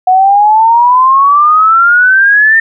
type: exponential sweep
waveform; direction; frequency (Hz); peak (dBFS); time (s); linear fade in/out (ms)
sine; up; 731 to 1819; -3; 0.07-2.6; 5
effects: none